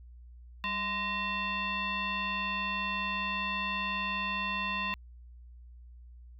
sine tone with frequency modulation, 1864.7 Hz, A#6, in tune, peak -30 dBFS, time 0.64-4.94 s, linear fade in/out 0 ms, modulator 835 Hz, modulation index 1.7, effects added 60 Hz sine -48 dBFS peak until 6.39 s

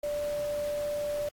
sine tone in noise, 587.3 Hz, D5, in tune, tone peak -29 dBFS, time 0.03-1.29 s, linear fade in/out 5 ms, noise pink, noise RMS -45 dBFS, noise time 0.03-1.29 s, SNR +13 dB, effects AAC 64 kbps

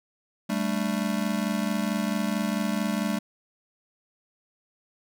square chord, G suspended second, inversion none, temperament just, 196 / 220.5 / 294 Hz, G3 / A3 / D4, 0 / +4 / +2 cents, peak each -29 / -29 / -34 dBFS, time 0.49-3.19 s, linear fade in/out 10 ms, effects none

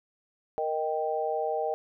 sine chord, Eb major, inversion second, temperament equal, 466.2 / 622.3 / 784 Hz, Bb4 / Eb5 / G5, 0 / 0 / 0 cents, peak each -31 dBFS, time 0.58-1.74 s, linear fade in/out 0 ms, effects none

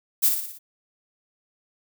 violet noise with echo, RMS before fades -18 dBFS, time 0.22-0.3 s, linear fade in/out 20 ms, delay 58 ms, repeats 5, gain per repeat -5 dB, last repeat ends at 0.59 s, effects none

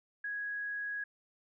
sine tone, 1661.2 Hz, G#6, in tune, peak -35 dBFS, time 0.24-1.04 s, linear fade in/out 5 ms, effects none

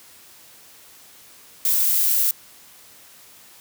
violet noise, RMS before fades -19 dBFS, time 1.65-2.31 s, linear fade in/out 2 ms, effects white hiss -48 dBFS RMS until 3.6 s + high-pass 60 Hz 12 dB/octave

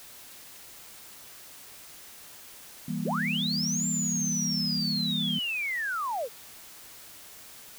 sine chord, E diminished, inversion none, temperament just, 164.81 / 197.78 / 237.3 Hz, E3 / G3 / Bb3, 0 / +16 / +31 cents, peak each -33 dBFS, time 2.88-5.39 s, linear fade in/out 5 ms
sine linear two-way sweep, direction up then down, 115.4 to 7370 to 416.7 Hz, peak -28 dBFS, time 3.03-6.29 s, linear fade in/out 50 ms, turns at 3.87 s
effects white hiss -48 dBFS RMS until 7.78 s

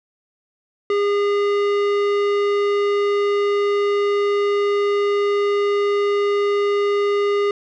sine tone with tanh clipping, 407.1 Hz, G#4, 35 cents flat, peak -18 dBFS, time 0.9-7.51 s, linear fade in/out 2 ms, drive 16 dB, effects none

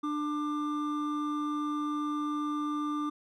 triangle tone pair together, 297.5 / 1190 Hz, D4 / D6, +22 / +22 cents, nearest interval 2 octaves, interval 2400 cents, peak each -29 / -33 dBFS, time 0.03-3.1 s, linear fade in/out 10 ms, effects none

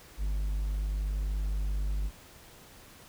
triangle tone, 50.3 Hz, G1, 45 cents sharp, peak -26 dBFS, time 0.17-2.11 s, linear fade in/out 50 ms, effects pink hiss -53 dBFS RMS until 3.08 s

